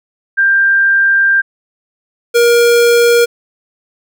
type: tone pair in turn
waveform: sine / square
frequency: 1587 / 473.2 Hz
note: G6 / A#4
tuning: +21 / +26 cents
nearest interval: octave + major sixth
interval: 2095 cents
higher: first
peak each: -7 dBFS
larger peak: neither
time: 0.37-1.42 / 2.34-3.26 s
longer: first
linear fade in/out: 20 ms
effects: none